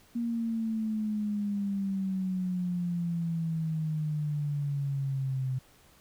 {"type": "exponential sweep", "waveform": "sine", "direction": "down", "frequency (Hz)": [236.7, 128.9], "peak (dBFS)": -28, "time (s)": [0.15, 5.59], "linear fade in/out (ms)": 10, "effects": ["pink hiss -60 dBFS RMS until 6 s"]}